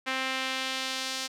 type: tone with band-pass filter sweep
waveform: sawtooth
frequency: 262.4 Hz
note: C4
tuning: 5 cents sharp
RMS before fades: -32 dBFS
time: 0.06-1.28 s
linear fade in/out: 20 ms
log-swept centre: 2200 to 5000 Hz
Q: 1.2
effects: none